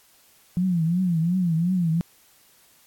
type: tone with vibrato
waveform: sine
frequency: 173.1 Hz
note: F3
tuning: 15 cents flat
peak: -19 dBFS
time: 0.57-2.01 s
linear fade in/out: 0 ms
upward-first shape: triangle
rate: 2.8 Hz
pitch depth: 160 cents each way
effects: white hiss -57 dBFS RMS until 2.86 s + AAC 64 kbps